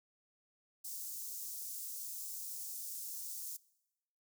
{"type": "high-pass noise", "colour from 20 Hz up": "white", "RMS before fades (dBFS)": -44, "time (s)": [0.84, 3.57], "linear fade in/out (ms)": 10, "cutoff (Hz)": 5700, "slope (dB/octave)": 24, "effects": ["noise-tail reverb RT60 0.9 s tail -22 dB re dry"]}